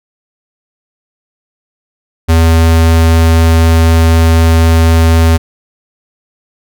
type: tone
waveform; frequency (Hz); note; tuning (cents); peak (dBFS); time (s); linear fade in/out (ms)
square; 82; E2; -9; -5; 2.28-5.38; 20
effects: none